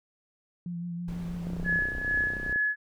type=tone with vibrato; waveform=sine; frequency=172.9 Hz; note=F3; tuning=17 cents flat; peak=-32 dBFS; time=0.66-1.79 s; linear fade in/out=2 ms; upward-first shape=sine; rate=6.2 Hz; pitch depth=26 cents each way
type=noise; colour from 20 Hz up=brown; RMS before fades=-40 dBFS; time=1.08-2.53 s; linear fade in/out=2 ms
type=click train; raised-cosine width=2 ms; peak=-26 dBFS; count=35; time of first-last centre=1.47-2.56 s; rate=31.2 Hz
type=tone with tremolo; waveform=sine; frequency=1700 Hz; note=G#6; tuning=40 cents sharp; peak=-23 dBFS; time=1.64-2.76 s; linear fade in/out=50 ms; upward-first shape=sine; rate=2.3 Hz; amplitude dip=70%
effects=none